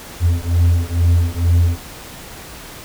triangle beating tone pair, 84.8 / 87 Hz, E2 / F2, +50 / -6 cents, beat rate 2.2 Hz, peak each -13 dBFS, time 0.2-1.78 s, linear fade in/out 50 ms, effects pink hiss -35 dBFS RMS until 2.84 s

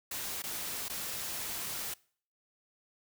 white noise with dropouts, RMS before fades -38 dBFS, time 0.11-1.94 s, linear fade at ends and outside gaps 5 ms, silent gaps 0.422-0.437 / 0.884-0.897 s, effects noise-tail reverb RT60 0.5 s tail -23 dB re dry

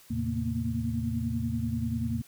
sine tone cluster, 81.8 / 112.4 / 133.8 / 229.5 / 239.8 Hz, E2 / A2 / C3 / A#3 / A#3, -13 / +37 / +39 / -27 / +49 cents, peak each -35 / -33 / -37 / -31 / -38 dBFS, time 0.1-2.22 s, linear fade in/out 10 ms, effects white hiss -56 dBFS RMS until 2.27 s

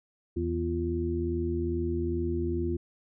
harmonic tone with a mistuned harmonic, 82.41 Hz, E2, in tune, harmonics 1 / 2 / 3 / 4, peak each -31 / -39 / -35 / -30 dBFS, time 0.36-2.77 s, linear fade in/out 10 ms, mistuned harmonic 4, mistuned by +89 cents, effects none

